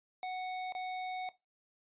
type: tone with dropouts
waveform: square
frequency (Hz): 740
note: F#5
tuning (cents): 0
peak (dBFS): -37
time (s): 0.23-1.29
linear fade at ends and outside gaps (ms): 1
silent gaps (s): 0.723-0.75
effects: noise-tail reverb RT60 0.2 s tail -17 dB re dry + resampled to 8000 Hz